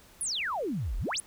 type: exponential two-way sweep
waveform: sine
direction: down then up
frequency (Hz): 11000 to 36.02 to 11000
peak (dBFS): -29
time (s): 0.21-1.2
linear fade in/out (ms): 0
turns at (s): 0.98
effects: pink hiss -56 dBFS RMS until 1.26 s